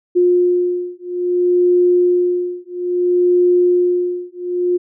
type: beating tone pair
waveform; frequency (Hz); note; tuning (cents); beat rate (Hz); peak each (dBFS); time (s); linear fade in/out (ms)
sine; 355.9 / 356.5; F4 / F4; +33 / +36; 0.6; -15; 0.15-4.78; 20
effects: none